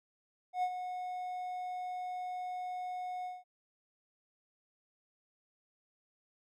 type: tone with ADSR envelope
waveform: triangle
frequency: 729 Hz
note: F#5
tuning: 26 cents flat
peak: -26 dBFS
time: 0.53-3.44 s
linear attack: 99 ms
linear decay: 62 ms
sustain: -9 dB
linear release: 190 ms
effects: none